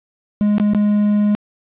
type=tone with dropouts; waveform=triangle; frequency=207.7 Hz; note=G#3; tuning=in tune; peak=-10 dBFS; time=0.41-1.35 s; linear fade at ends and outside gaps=0 ms; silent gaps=0.582-0.599 / 0.735-0.748 s; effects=resampled to 8000 Hz + 8-bit